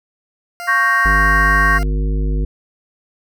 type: tone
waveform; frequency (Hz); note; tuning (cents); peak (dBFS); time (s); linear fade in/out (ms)
20% pulse; 698.5; F5; 0; -21; 0.6-1.83; 0
type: chord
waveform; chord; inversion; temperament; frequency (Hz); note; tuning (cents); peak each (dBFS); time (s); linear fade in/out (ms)
sine; G diminished; second; equal; 1108.7 / 1568 / 1864.7; Db6 / G6 / Bb6; 0 / 0 / 0; -16; 0.67-1.79; 20
type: harmonic tone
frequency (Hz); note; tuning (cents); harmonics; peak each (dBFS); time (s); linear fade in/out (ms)
51.1; G#1; -27; 1 / 3 / 5 / 7 / 9; -15 / -25 / -29 / -32 / -34; 1.05-2.45; 5
effects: none